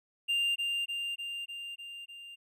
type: tone with echo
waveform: triangle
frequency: 2794 Hz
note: F7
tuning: in tune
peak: -25 dBFS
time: 0.28-0.56 s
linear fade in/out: 20 ms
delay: 300 ms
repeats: 6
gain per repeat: -3 dB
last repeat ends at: 2.36 s
effects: none